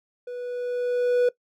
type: tone with level ramp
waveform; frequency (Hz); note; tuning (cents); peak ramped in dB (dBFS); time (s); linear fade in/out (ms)
triangle; 490.8; B4; -11; -30 to -14; 0.27-1.29; 5
effects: noise-tail reverb RT60 0.1 s tail -19 dB re dry